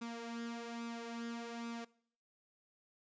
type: tone with flanger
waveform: sawtooth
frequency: 233.2 Hz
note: A#3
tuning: 1 cent sharp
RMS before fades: -44 dBFS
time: 0.01-1.85 s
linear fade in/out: 10 ms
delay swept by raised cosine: 0.8 to 3.7 ms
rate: 1.2 Hz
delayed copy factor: +0.6
effects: noise-tail reverb RT60 0.6 s tail -22 dB re dry + resampled to 16000 Hz